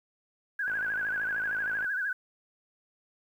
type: tone with vibrato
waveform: sine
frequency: 1568 Hz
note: G6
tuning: in tune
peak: -28 dBFS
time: 0.59-2.13 s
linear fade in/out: 5 ms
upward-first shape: sine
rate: 13 Hz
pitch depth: 110 cents each way
type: click train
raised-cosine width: 0.5 ms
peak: -29 dBFS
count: 64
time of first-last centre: 0.68-1.845 s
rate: 54.1 Hz
effects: 10-bit